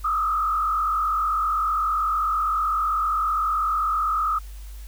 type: tone with frequency modulation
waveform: sine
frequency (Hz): 1255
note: D#6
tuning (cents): +15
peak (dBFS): -20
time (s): 0.04-4.39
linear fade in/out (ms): 10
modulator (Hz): 44.4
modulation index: 1.3
effects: added 50 Hz sine -35 dBFS peak until 4.87 s + white hiss -51 dBFS RMS until 4.87 s